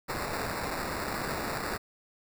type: noise with sample-and-hold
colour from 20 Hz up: white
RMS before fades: -34 dBFS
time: 0.08-1.78 s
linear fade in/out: 20 ms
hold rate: 3150 Hz
effects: none